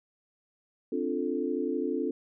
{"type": "chord", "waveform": "sine", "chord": "D minor seventh", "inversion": "third", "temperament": "equal", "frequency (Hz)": [261.6, 293.7, 349.2, 440], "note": ["C4", "D4", "F4", "A4"], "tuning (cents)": [0, 0, 0, 0], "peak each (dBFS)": -33, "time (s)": [0.92, 2.11], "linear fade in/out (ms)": 5, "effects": []}